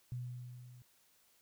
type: tone with level ramp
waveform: sine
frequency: 123.47 Hz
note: B2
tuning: in tune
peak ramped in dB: -37 to -54 dBFS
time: 0.12-0.82 s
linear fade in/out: 0 ms
effects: white hiss -70 dBFS RMS until 1.41 s